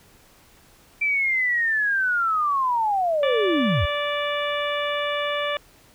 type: linear sweep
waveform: sine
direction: down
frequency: 2349 to 61.7 Hz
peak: -19 dBFS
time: 1.01-3.86 s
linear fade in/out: 10 ms
type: harmonic tone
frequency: 583 Hz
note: D5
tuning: 13 cents flat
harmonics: 1 / 2 / 3 / 4 / 5 / 6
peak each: -26 / -29 / -31 / -32 / -33 / -34 dBFS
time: 3.23-5.57 s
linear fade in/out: 2 ms
effects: pink hiss -54 dBFS RMS until 5.94 s